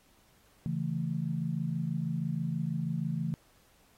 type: chord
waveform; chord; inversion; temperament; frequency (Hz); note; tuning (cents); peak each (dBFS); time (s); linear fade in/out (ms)
sine; A major; first; equal; 138.59 / 164.81 / 220; C#3 / E3 / A3; 0 / 0 / 0; -35 / -32 / -37; 0.66-3.34; 0
effects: pink hiss -65 dBFS RMS until 3.97 s + AAC 48 kbps